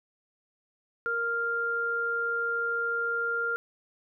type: tone pair together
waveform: sine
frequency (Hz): 466.5 / 1396.9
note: A#4 / F6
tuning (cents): +1 / 0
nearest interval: octave + perfect fifth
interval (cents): 1899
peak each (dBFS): -34 / -27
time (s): 1.06-3.56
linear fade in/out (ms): 0
effects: none